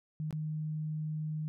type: tone with dropouts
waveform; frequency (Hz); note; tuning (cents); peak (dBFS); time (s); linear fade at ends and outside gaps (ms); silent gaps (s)
sine; 154.5; D#3; -12; -33; 0.2-1.48; 0; 0.308-0.327
effects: none